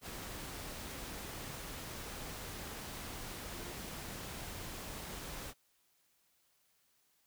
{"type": "tone in noise", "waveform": "sine", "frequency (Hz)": 349.2, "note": "F4", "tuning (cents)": 0, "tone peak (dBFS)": -52, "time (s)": [3.52, 3.76], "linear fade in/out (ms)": 50, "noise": "pink", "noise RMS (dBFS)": -45, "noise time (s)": [0.01, 5.54], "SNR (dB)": -10, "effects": ["white hiss -74 dBFS RMS until 7.26 s"]}